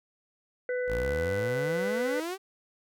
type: harmonic tone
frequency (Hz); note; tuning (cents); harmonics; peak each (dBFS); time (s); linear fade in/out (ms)
498.1; B4; +15; 1 / 3 / 4; -28 / -38 / -40; 0.69-2.2; 2
type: exponential sweep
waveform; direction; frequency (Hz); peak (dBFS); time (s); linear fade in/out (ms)
sawtooth; up; 52 to 396.4; -28; 0.87-2.38; 50
effects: none